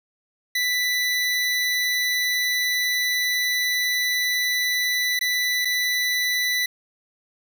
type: tone with dropouts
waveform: 25% pulse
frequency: 1982 Hz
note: B6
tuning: 6 cents sharp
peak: -17 dBFS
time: 0.55-6.66 s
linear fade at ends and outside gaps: 5 ms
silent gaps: 5.192-5.21 / 5.649-5.653 s
effects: none